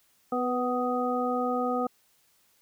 harmonic tone with a mistuned harmonic, 249.5 Hz, B3, 18 cents sharp, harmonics 1 / 2 / 3 / 5, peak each -30 / -30 / -31 / -32 dBFS, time 0.32-1.87 s, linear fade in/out 5 ms, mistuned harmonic 2, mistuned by -17 cents, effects white hiss -66 dBFS RMS until 2.61 s

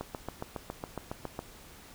click train, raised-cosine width 1 ms, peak -21 dBFS, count 11, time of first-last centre 0.01-1.391 s, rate 7.24 Hz, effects pink hiss -52 dBFS RMS until 1.94 s

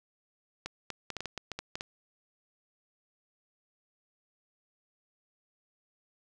clicks, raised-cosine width 0.2 ms, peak -19 dBFS, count 11, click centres 0.66 / 0.903 / 1.103 / 1.167 / 1.206 / 1.257 / 1.377 / 1.517 / 1.59 / 1.755 / 1.809 s, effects none

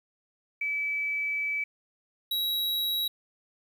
sine / square tone pair in turn, 2300 / 3868 Hz, D7 / B7, -37 / -37 cents, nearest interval major sixth, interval 900 cents, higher second, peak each -27 dBFS, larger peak neither, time 0.61-1.64 / 2.31-3.08 s, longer first, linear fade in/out 5 ms, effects 10-bit

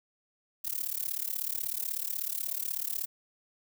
violet noise with amplitude modulation, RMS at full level -30 dBFS, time 0.64-3.06 s, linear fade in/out 10 ms, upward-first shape sine, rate 36.3 Hz, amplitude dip 95%, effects none

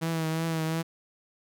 sawtooth tone with vibrato, 161.9 Hz, E3, 31 cents flat, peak -23 dBFS, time 0.01-0.83 s, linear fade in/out 20 ms, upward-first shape triangle, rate 2.8 Hz, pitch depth 39 cents each way, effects none

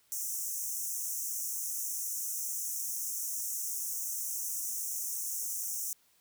pink high-pass noise, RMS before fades -36 dBFS, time 0.12-5.93 s, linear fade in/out 0 ms, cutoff 5700 Hz, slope 96 dB/octave, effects white hiss -68 dBFS RMS until 6.2 s

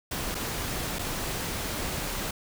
pink noise with dropouts, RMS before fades -32 dBFS, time 0.11-2.31 s, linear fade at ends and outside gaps 5 ms, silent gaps 0.346-0.35 / 0.987-0.991 s, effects none

